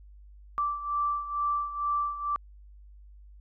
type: beating tone pair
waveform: sine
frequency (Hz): 1168 / 1170.2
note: D6 / D6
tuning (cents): -10 / -7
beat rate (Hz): 2.2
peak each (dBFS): -28 / -33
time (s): 0.58-2.36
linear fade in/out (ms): 0
effects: added 50 Hz sine -48 dBFS peak until 3.4 s